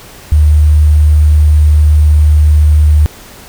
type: tone with sample-and-hold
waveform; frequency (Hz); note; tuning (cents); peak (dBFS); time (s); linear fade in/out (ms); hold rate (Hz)
sine; 75.6; D#2; -49; -3; 0.32-3.06; 0; 8820
effects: pink hiss -34 dBFS RMS until 3.48 s